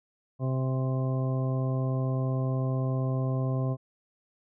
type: harmonic tone with a mistuned harmonic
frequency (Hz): 130.81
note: C3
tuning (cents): 0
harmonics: 1 / 2 / 3 / 4 / 5 / 6 / 8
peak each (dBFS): -26 / -35 / -39 / -39 / -39 / -49 / -43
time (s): 0.39-3.77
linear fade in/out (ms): 50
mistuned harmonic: 6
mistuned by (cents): +16
effects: none